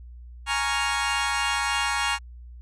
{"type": "chord", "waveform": "20% pulse", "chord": "Bb minor seventh", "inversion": "third", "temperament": "equal", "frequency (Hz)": [830.6, 932.3, 1108.7, 1396.9], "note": ["Ab5", "Bb5", "Db6", "F6"], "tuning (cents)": [0, 0, 0, 0], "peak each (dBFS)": -24, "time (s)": [0.46, 2.19], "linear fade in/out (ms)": 50, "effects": ["added 60 Hz sine -40 dBFS peak until 2.61 s", "resampled to 22050 Hz"]}